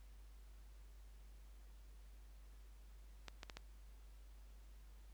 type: clicks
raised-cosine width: 0.2 ms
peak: -30 dBFS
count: 4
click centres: 3.283 / 3.432 / 3.498 / 3.57 s
effects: added 50 Hz sine -56 dBFS peak until 5.13 s + pink hiss -72 dBFS RMS until 5.13 s